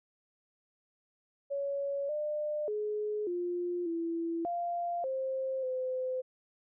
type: tone with pitch steps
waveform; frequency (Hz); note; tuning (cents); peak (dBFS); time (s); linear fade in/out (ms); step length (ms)
sine; 560 / 600 / 422 / 352.1 / 333.7 / 694 / 528 / 513; C#5 / D5 / G#4 / F4 / E4 / F5 / C5 / C5; +18 / +37 / +28 / +14 / +21 / -11 / +16 / -34; -31; 1.5-6.22; 20; 590
effects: none